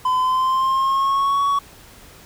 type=tone with pitch glide; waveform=triangle; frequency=1017 to 1121.9 Hz; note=C6 to C#6; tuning=-50 to +20 cents; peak=-14 dBFS; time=0.05-1.59 s; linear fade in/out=5 ms; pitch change=+170 cents; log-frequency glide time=0.18-1.42 s; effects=pink hiss -45 dBFS RMS until 2.25 s